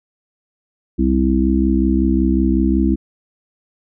harmonic tone with a mistuned harmonic, 65.41 Hz, C2, in tune, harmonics 1 / 3 / 4 / 5, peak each -18 / -18 / -18 / -18 dBFS, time 0.98-2.96 s, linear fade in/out 20 ms, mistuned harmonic 1, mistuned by -22 cents, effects none

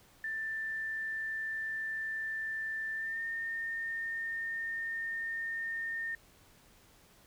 sine tone with pitch glide, 1774 to 1822.8 Hz, A6 to A#6, +14 to -39 cents, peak -34 dBFS, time 0.24-6.15 s, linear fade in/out 2 ms, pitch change +47 cents, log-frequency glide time 2.94-3.23 s, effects pink hiss -62 dBFS RMS until 7.26 s

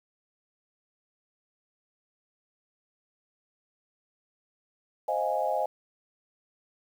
sine chord, F minor seventh, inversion second, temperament equal, 523.3 / 622.3 / 698.5 / 830.6 Hz, C5 / Eb5 / F5 / Ab5, 0 / 0 / 0 / 0 cents, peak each -32 / -30 / -32 / -30 dBFS, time 5.08-5.66 s, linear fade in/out 5 ms, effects 9-bit

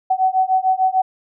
sine beating tone pair, 750 / 756.7 Hz, F#5 / F#5, +23 / +39 cents, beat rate 6.7 Hz, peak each -17 dBFS, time 0.1-1.02 s, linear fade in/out 10 ms, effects none

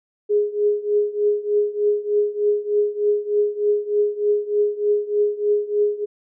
sine tone with tremolo, 415.3 Hz, G#4, in tune, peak -13 dBFS, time 0.29-6.06 s, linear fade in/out 20 ms, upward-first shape triangle, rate 3.3 Hz, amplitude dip 90%, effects none

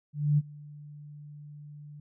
sine tone with ADSR envelope, 147.5 Hz, D3, 8 cents sharp, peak -19 dBFS, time 0.13-2 s, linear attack 250 ms, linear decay 35 ms, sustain -24 dB, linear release 4 ms, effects none

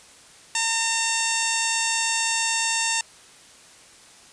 harmonic tone with a mistuned harmonic, 909 Hz, A#5, 44 cents flat, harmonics 1 / 2 / 3 / 4 / 5 / 6 / 7 / 8 / 9 / 10, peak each -30 / -30 / -28 / -32 / -34 / -32 / -32 / -29 / -30 / -34 dBFS, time 0.55-3.01 s, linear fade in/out 2 ms, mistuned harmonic 9, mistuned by -27 cents, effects white hiss -49 dBFS RMS until 4.32 s + resampled to 22050 Hz

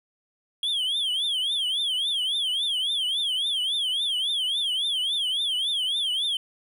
triangle tone with vibrato, 3259 Hz, G#7, 33 cents flat, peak -22 dBFS, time 0.63-6.37 s, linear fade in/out 2 ms, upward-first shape triangle, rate 3.6 Hz, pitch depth 200 cents each way, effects none

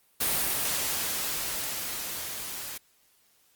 white noise with level ramp, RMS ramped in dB -26 to -38 dBFS, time 0.2-2.78 s, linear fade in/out 10 ms, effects white hiss -65 dBFS RMS until 3.55 s + Opus 32 kbps

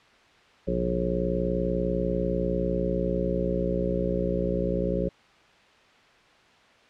harmonic tone with a mistuned harmonic, 60.2 Hz, B1, 44 cents flat, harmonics 1 / 2 / 3 / 4 / 5 / 6 / 7 / 8 / 9, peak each -32 / -38 / -29 / -38 / -36 / -34 / -31 / -41 / -30 dBFS, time 0.67-5.09 s, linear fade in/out 10 ms, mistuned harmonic 2, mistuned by +130 cents, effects white hiss -56 dBFS RMS until 6.89 s + low-pass 3000 Hz 12 dB/octave

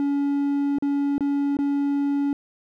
triangle tone with dropouts, 282.9 Hz, C#4, 35 cents sharp, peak -18 dBFS, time 0-2.33 s, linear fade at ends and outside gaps 1 ms, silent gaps 0.785-0.824 / 1.181-1.207 / 1.569-1.588 s, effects none

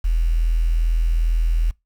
sine tone with quantisation, 41.2 Hz, E1, in tune, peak -15 dBFS, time 0.04-1.71 s, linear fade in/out 10 ms, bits 7, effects noise-tail reverb RT60 0.2 s tail -24 dB re dry

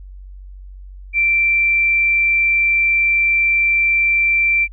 sine tone, 2349 Hz, D7, in tune, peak -12 dBFS, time 1.13-4.68 s, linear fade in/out 50 ms, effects added 47 Hz sine -33 dBFS peak until 4.72 s

